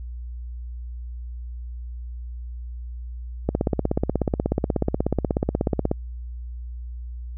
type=click train; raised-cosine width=2 ms; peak=-7 dBFS; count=41; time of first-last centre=3.49-5.914 s; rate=16.5 Hz; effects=added 60 Hz sine -31 dBFS peak until 7.37 s